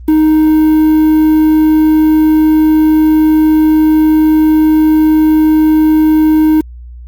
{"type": "tone with quantisation", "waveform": "triangle", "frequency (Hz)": 311.1, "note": "D#4", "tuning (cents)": 0, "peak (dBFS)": -3, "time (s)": [0.08, 6.61], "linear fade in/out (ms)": 5, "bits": 5, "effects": ["added 60 Hz sine -27 dBFS peak until 7.07 s", "Opus 24 kbps"]}